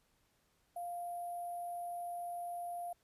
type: tone with sample-and-hold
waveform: sine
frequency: 698.5 Hz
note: F5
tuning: in tune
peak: -39 dBFS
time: 0.76-2.93 s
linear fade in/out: 5 ms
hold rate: 11025 Hz
effects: pink hiss -75 dBFS RMS until 3.03 s + resampled to 32000 Hz